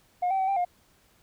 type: tone with pitch steps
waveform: sine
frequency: 717 / 771 / 761 / 786 / 711 Hz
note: F5 / G5 / F#5 / G5 / F5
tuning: +45 / -29 / +48 / +4 / +31 cents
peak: -21 dBFS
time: 0.22-0.65 s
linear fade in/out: 10 ms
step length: 86 ms
effects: tanh soft clip ceiling -21 dBFS + pink hiss -63 dBFS RMS until 1.22 s